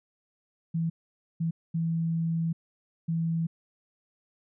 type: tone bursts at uneven times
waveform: sine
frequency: 164.81 Hz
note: E3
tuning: in tune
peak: -25 dBFS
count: 4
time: 0.74-0.9 / 1.4-1.51 / 1.74-2.53 / 3.08-3.47 s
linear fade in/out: 10 ms
effects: none